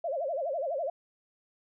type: tone with vibrato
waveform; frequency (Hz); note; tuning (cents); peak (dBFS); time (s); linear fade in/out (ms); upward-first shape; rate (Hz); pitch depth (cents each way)
sine; 604; D5; +48; -29; 0.04-0.9; 5; sine; 12; 240
effects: none